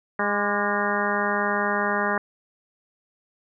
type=harmonic tone with a mistuned harmonic; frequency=204.9 Hz; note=G#3; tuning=23 cents flat; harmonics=1 / 2 / 3 / 4 / 5 / 6 / 7 / 8 / 9; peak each=-30 / -30 / -30 / -30 / -30 / -30 / -30 / -30 / -30 dBFS; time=0.19-2.18 s; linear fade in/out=2 ms; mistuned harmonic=6; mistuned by=-59 cents; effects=none